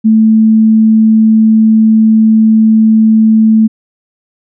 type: tone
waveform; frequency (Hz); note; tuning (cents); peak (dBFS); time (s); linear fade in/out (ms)
sine; 220; A3; 0; -3; 0.04-3.68; 20
effects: none